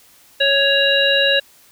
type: harmonic tone with a mistuned harmonic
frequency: 554.4 Hz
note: C#5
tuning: in tune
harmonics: 1 / 3 / 5 / 7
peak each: -18 / -18 / -18 / -18 dBFS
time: 0.4-1.4 s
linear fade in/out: 10 ms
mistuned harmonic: 5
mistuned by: +17 cents
effects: white hiss -50 dBFS RMS until 1.71 s